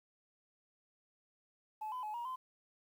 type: tone with pitch steps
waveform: sine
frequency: 862 / 1009 / 851 / 949 / 1030 Hz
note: A5 / B5 / G#5 / A#5 / C6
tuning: -36 / +37 / +42 / +31 / -28 cents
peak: -37 dBFS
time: 1.81-2.36 s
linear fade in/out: 10 ms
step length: 110 ms
effects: tanh soft clip ceiling -36 dBFS + 11-bit